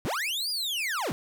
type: linear two-way sweep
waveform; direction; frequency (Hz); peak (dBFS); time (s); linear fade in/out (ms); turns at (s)
40% pulse; up then down; 59 to 4978 to 99.8; -27; 0.05-1.12; 0; 0.5
effects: none